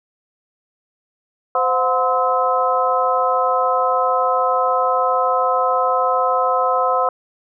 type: harmonic tone with a mistuned harmonic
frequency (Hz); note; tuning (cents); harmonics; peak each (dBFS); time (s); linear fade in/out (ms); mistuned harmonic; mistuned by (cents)
258.1; C4; -23; 2 / 3 / 4 / 5; -20 / -20 / -20 / -20; 1.55-7.09; 2; 3; -110
effects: none